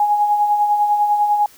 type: tone with tremolo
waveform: sine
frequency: 830.6 Hz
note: G#5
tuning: in tune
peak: -11 dBFS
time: 0-1.46 s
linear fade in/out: 2 ms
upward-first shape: sine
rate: 10 Hz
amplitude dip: 45%
effects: white hiss -47 dBFS RMS until 1.57 s